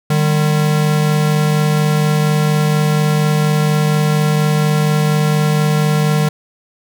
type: tone pair together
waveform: square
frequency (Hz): 151.78 / 196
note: D#3 / G3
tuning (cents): -43 / 0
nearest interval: major third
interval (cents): 443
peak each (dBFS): -13 / -20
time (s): 0.1-6.29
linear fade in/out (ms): 5
effects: none